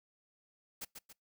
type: noise with echo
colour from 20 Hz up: white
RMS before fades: -42 dBFS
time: 0.81-0.85 s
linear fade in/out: 10 ms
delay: 140 ms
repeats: 2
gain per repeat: -6 dB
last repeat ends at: 1.13 s
effects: noise-tail reverb RT60 0.2 s tail -26 dB re dry